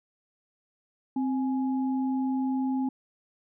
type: tone pair together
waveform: sine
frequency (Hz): 261.6 / 836.8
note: C4 / G#5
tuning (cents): 0 / +13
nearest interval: octave + minor sixth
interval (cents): 2013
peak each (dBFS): -25 / -37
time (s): 1.16-2.89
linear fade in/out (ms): 5
effects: none